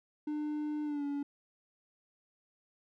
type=tone with pitch glide; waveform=triangle; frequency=300 to 285 Hz; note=D4 to C#4; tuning=+37 to +48 cents; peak=-31 dBFS; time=0.27-1.23 s; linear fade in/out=5 ms; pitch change=-89 cents; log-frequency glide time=0.84-1.04 s; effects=none